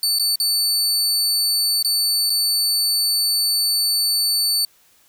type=tone with dropouts; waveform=sawtooth; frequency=4500 Hz; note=C#8; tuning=25 cents sharp; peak=-14 dBFS; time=0.03-4.65 s; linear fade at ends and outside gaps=1 ms; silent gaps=0.187-0.196 / 0.357-0.4 / 1.826-1.847 / 2.297-2.302 s; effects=white hiss -56 dBFS RMS until 5.08 s